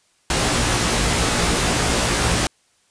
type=noise with comb filter; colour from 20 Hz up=pink; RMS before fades=-19 dBFS; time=0.3-2.47 s; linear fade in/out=2 ms; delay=17 ms; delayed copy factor=+0.95; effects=white hiss -61 dBFS RMS until 2.9 s + resampled to 22050 Hz